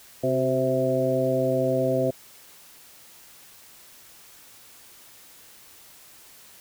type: harmonic tone with a mistuned harmonic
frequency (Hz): 130.81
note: C3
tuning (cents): 0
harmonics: 1 / 2 / 3 / 4 / 5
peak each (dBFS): -29 / -28 / -28 / -25 / -26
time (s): 0.23-2.11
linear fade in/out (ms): 10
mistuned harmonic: 3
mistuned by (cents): -49
effects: white hiss -50 dBFS RMS until 6.6 s

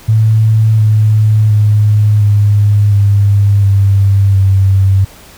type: tone with pitch steps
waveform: sine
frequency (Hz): 110 / 107.67 / 105.4 / 103.17 / 100.99 / 98.85 / 96.76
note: A2 / A2 / G#2 / G#2 / G#2 / G2 / G2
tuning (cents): 0 / -37 / +26 / -11 / -48 / +15 / -22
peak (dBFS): -5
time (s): 0.08-5.05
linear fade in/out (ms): 10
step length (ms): 710
effects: pink hiss -37 dBFS RMS until 5.37 s

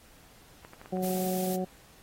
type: clicks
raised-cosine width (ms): 0.5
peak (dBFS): -32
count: 8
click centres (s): 0.649 / 0.734 / 0.815 / 0.859 / 0.97 / 1.046 / 1.093 / 1.17
type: harmonic tone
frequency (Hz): 185.1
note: F#3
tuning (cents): +1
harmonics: 1 / 2 / 3 / 4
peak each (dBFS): -31 / -34 / -36 / -37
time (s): 0.92-1.65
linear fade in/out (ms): 10
type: noise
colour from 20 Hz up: blue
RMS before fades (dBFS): -38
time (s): 1.02-1.57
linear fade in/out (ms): 20
effects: pink hiss -57 dBFS RMS until 2.02 s + AAC 48 kbps

